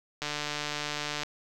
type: click train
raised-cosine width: 0.2 ms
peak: -15 dBFS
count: 151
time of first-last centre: 0.22-1.234 s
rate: 148 Hz
effects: none